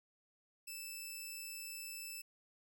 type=tone; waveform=10% pulse; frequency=2637 Hz; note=E7; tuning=in tune; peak=-36 dBFS; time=0.67-2.22 s; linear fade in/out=10 ms; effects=none